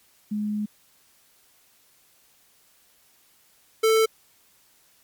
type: tone pair in turn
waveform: sine / square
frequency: 210 / 442.8 Hz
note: G#3 / A4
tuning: +19 / +11 cents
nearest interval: octave + minor second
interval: 1292 cents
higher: second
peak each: -24 / -17 dBFS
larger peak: second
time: 0.31-0.66 / 3.83-4.06 s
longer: first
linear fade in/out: 10 ms
effects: white hiss -60 dBFS RMS until 5.03 s + MP3 96 kbps